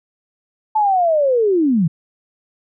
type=linear sweep; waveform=sine; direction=down; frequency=880 to 147.9 Hz; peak=-12 dBFS; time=0.75-1.88 s; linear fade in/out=10 ms; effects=none